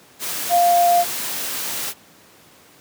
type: tone in noise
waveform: sine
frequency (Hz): 698.5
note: F5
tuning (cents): 0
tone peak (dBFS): -12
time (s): 0.49-1.05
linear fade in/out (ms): 50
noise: white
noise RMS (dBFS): -26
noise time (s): 0.19-1.94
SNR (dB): +11
effects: pink hiss -49 dBFS RMS until 2.8 s + high-pass 150 Hz 12 dB/octave